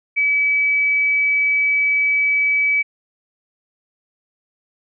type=tone; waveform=sine; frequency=2289 Hz; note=D7; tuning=45 cents flat; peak=-14 dBFS; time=0.16-2.83 s; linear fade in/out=20 ms; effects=none